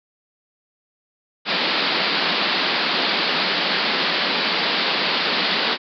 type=band-pass noise; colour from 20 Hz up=white; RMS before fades=-21 dBFS; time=1.45-5.78 s; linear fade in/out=50 ms; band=160 to 4800 Hz; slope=96 dB/octave; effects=none